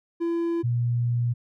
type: tone pair in turn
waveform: triangle / sine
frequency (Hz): 337.4 / 119.81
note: E4 / A#2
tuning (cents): +40 / +48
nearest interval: octave + tritone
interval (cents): 1792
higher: first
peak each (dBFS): -21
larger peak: neither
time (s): 0.2-0.63 / 0.63-1.34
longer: second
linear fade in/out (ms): 20
effects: none